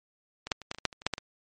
clicks, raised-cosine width 0.2 ms, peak -20 / -8 / -27 / -14 / -25 / -23 / -7 / -28 / -29 / -7 / -12 / -19 dBFS, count 12, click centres 0.47 / 0.518 / 0.617 / 0.714 / 0.747 / 0.785 / 0.853 / 0.928 / 1.019 / 1.066 / 1.137 / 1.181 s, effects MP3 48 kbps

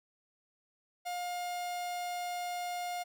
45% pulse tone, 710 Hz, F5, 28 cents sharp, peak -35 dBFS, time 1.05-3.04 s, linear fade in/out 20 ms, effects none

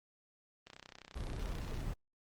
click train, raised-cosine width 0.2 ms, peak -32 dBFS, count 37, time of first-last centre 0.67-1.806 s, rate 31.7 Hz
brown noise, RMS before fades -40 dBFS, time 1.15-1.94 s, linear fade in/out 10 ms
effects Opus 24 kbps

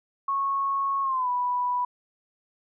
sine tone with pitch glide, 1100 to 985.7 Hz, C#6 to B5, -14 to -4 cents, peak -23 dBFS, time 0.28-1.85 s, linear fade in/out 5 ms, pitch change -190 cents, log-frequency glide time 1.02-1.29 s, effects none

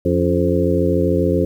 harmonic tone with a mistuned harmonic, 87.31 Hz, F2, in tune, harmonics 1 / 2 / 3 / 4 / 5 / 6, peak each -21 / -21 / -21 / -21 / -21 / -21 dBFS, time 0.05-1.45 s, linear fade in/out 5 ms, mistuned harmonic 3, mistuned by +86 cents, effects 8-bit

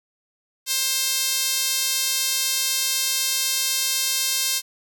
sawtooth tone with high-pass filter, 528 Hz, C5, 16 cents sharp, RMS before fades -23 dBFS, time 0.66-4.62 s, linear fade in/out 50 ms, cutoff 4500 Hz, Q 0.92, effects none

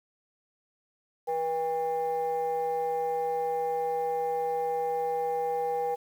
sine tone pair together, 484.1 / 804 Hz, B4 / G5, -35 / +44 cents, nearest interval major sixth, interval 879 cents, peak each -28 / -28 dBFS, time 1.27-5.96 s, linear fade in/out 20 ms, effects tanh soft clip ceiling -22 dBFS + 9-bit

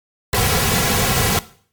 pink noise with comb filter, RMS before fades -17 dBFS, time 0.33-1.39 s, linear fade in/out 2 ms, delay 3.3 ms, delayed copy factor -0.7, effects noise-tail reverb RT60 0.5 s tail -17 dB re dry + MP3 96 kbps

